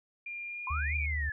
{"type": "tone with pitch glide", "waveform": "sine", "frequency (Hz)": [2400, 2426], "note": ["D7", "D#7"], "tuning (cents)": [37, -44], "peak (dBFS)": -37, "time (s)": [0.26, 1.06], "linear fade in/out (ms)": 5, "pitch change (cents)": 19, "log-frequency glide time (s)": [0.48, 0.63]}
{"type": "exponential two-way sweep", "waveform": "sine", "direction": "up then down", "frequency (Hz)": [987.8, 2428, 1689], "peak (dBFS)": -33, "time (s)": [0.67, 1.32], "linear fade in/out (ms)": 2, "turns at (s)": 0.96}
{"type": "tone with vibrato", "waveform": "sine", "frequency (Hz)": 74.6, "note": "D2", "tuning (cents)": 28, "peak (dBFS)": -31, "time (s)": [0.7, 1.3], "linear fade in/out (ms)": 10, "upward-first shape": "square", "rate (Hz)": 5.1, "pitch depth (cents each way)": 33}
{"effects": []}